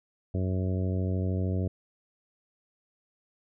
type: harmonic tone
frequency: 93.1 Hz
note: F#2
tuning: 11 cents sharp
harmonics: 1 / 2 / 3 / 4 / 5 / 6 / 7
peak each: -27 / -33 / -37 / -39 / -41 / -43 / -44 dBFS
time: 0.34-1.68 s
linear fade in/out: 5 ms
effects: none